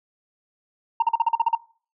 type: tone bursts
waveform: sine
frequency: 920 Hz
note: A#5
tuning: 23 cents flat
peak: -13 dBFS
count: 9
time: 1-1.552 s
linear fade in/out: 5 ms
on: 24 ms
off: 42 ms
effects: noise-tail reverb RT60 0.4 s tail -21 dB re dry + tanh soft clip ceiling -13 dBFS